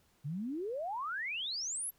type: exponential sweep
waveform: sine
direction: up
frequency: 133.9 to 11880 Hz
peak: -35 dBFS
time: 0.24-1.91 s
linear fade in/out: 20 ms
effects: pink hiss -70 dBFS RMS until 1.98 s